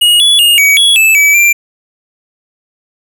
square tone with pitch steps, 2881 / 3410 / 2844 / 2264 / 3361 / 2624 / 2293 / 2367 Hz, F#7 / G#7 / F7 / C#7 / G#7 / E7 / D7 / D7, -47 / +45 / +31 / +36 / +20 / -9 / -42 / +13 cents, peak -5 dBFS, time 0.01-1.53 s, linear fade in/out 10 ms, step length 190 ms, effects none

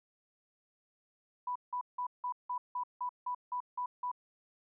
sine tone bursts, 989 Hz, B5, 2 cents sharp, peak -33 dBFS, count 11, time 1.47-4.116 s, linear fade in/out 5 ms, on 86 ms, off 170 ms, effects none

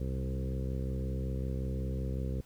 harmonic tone with a mistuned harmonic, 65.41 Hz, C2, in tune, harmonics 1 / 2 / 3 / 4 / 5 / 6 / 7 / 8, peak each -34 / -37 / -41 / -46 / -48 / -48 / -47 / -48 dBFS, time 0-2.41 s, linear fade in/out 5 ms, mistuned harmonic 2, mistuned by -18 cents, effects pink hiss -63 dBFS RMS until 2.45 s

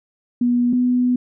sine tone pair in turn, 243 / 248.1 Hz, B3 / B3, -28 / +8 cents, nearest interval unison, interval 36 cents, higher second, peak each -14 dBFS, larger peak neither, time 0.41-0.73 / 0.73-1.16 s, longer second, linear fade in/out 5 ms, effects none

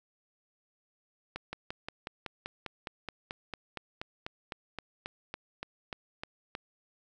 slowing click train, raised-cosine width 0.3 ms, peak -21 dBFS, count 23, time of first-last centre 1.36-6.551 s, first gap 170 ms, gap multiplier 1.03, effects none

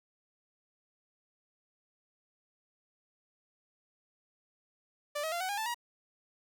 sawtooth tone with pitch steps, 587.3 / 636.8 / 690.4 / 748.5 / 811.6 / 880 / 954.1 Hz, D5 / D#5 / F5 / F#5 / G#5 / A5 / A#5, 0 / +40 / -20 / +20 / -40 / 0 / +40 cents, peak -29 dBFS, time 5.15-5.745 s, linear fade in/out 10 ms, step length 85 ms, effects none

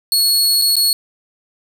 sawtooth tone with dropouts, 4352 Hz, C#8, 33 cents flat, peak -9 dBFS, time 0.12-0.93 s, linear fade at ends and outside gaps 1 ms, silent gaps 0.616-0.62 / 0.756-0.766 s, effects none

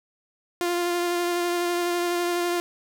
sawtooth tone with vibrato, 349.2 Hz, F4, in tune, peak -19 dBFS, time 0.61-2.6 s, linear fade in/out 0 ms, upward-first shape sine, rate 12 Hz, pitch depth 14 cents each way, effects none

